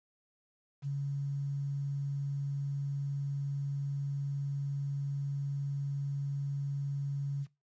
sine tone with quantisation, 140.4 Hz, C#3, 22 cents sharp, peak -31 dBFS, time 0.82-7.47 s, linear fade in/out 50 ms, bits 10, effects noise-tail reverb RT60 0.2 s tail -18 dB re dry + resampled to 16000 Hz

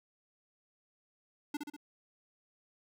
square tone with echo, 294.1 Hz, D4, 3 cents sharp, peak -34 dBFS, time 1.54-1.57 s, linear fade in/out 5 ms, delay 65 ms, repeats 3, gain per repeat -4 dB, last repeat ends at 1.765 s, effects none

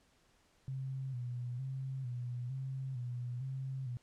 sine tone with vibrato, 127.6 Hz, C3, 43 cents flat, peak -37 dBFS, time 0.68-3.97 s, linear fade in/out 0 ms, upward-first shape square, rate 1.1 Hz, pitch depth 71 cents each way, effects pink hiss -70 dBFS RMS until 4.02 s + low-pass 9000 Hz 12 dB/octave

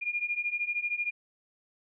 sine beating tone pair, 2412 / 2425 Hz, D7 / D#7, +46 / -45 cents, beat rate 13 Hz, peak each -33 / -31 dBFS, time 0.01-1.11 s, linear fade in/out 20 ms, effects none

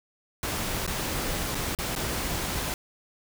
pink noise with dropouts, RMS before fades -30 dBFS, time 0.43-2.74 s, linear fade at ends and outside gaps 1 ms, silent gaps 0.865-0.876 / 1.547-1.552 / 1.75-1.787 / 1.952-1.961 s, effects none

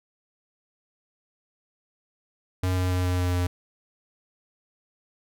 square tone with pitch steps, 92 / 91.42 / 90.84 / 90.26 / 89.69 / 89.12 Hz, F#2 / F#2 / F#2 / F#2 / F2 / F2, -9 / -20 / -31 / -42 / +47 / +36 cents, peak -23 dBFS, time 2.63-3.47 s, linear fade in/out 5 ms, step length 140 ms, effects none

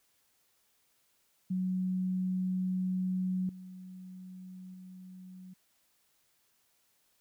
sine tone with level steps, 185 Hz, F#3, in tune, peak -29 / -44 / -46 dBFS, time 1.5-5.54 s, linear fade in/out 10 ms, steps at 3.49 / 4.74 s, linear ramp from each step 2 ms, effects white hiss -72 dBFS RMS until 7.2 s

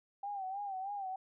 sine tone with vibrato, 784 Hz, G5, in tune, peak -37 dBFS, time 0.23-1.16 s, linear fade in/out 5 ms, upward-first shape sine, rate 3.2 Hz, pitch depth 82 cents each way, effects none

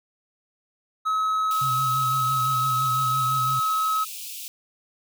triangle tone, 1283 Hz, E6, 47 cents flat, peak -19 dBFS, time 1.05-4.05 s, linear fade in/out 20 ms
white high-pass noise, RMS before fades -36 dBFS, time 1.51-4.48 s, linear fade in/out 0 ms, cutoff 2400 Hz, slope 96 dB/octave
sine tone with vibrato, 129.4 Hz, C3, 19 cents flat, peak -29 dBFS, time 1.61-3.6 s, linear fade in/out 10 ms, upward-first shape sine, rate 5.9 Hz, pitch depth 68 cents each way
effects none

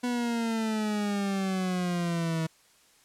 40% pulse exponential sweep, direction down, 246.9 to 160 Hz, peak -26 dBFS, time 0.03-2.47 s, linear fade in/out 10 ms, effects white hiss -61 dBFS RMS until 3.04 s + low-pass 10000 Hz 12 dB/octave

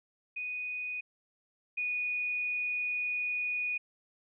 sine tone pair in turn, 2483 / 2467 Hz, D#7 / D#7, -4 / -15 cents, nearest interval unison, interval 11 cents, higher first, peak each -34 / -30 dBFS, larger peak second, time 0.36-1.01 / 1.77-3.78 s, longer second, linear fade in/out 10 ms, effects none

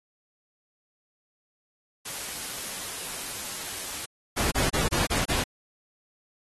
white noise, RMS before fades -35 dBFS, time 2.05-4.06 s, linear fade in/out 10 ms
pink noise bursts, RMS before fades -26 dBFS, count 6, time 4.36-5.44 s, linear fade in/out 20 ms, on 160 ms, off 24 ms
effects AAC 32 kbps

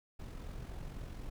brown noise with amplitude modulation, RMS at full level -42 dBFS, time 0.19-1.3 s, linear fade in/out 10 ms, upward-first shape sine, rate 44 Hz, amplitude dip 45%, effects none

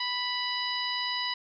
harmonic tone, 987.8 Hz, B5, in tune, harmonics 1 / 2 / 3 / 4 / 5, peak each -35 / -35 / -35 / -35 / -35 dBFS, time 0-1.34 s, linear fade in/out 5 ms, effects none

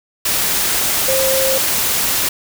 sine tone in noise, 531 Hz, C5, 25 cents sharp, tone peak -16 dBFS, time 1.08-1.58 s, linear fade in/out 5 ms, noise white, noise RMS -17 dBFS, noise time 0.25-2.29 s, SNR -2 dB, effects none

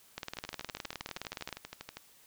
two click trains, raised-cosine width 0.2 ms, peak -20 / -24 dBFS, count 27 / 21, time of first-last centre 0.18-1.527 / 0.37-1.97 s, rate 19.3 / 12.5 Hz, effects white hiss -61 dBFS RMS until 2.26 s

